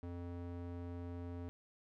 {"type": "tone with band-pass filter", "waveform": "square", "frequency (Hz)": 87, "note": "F2", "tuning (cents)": -6, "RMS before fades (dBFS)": -45, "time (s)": [0.03, 1.49], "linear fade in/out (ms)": 0, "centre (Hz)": 270, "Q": 0.61, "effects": []}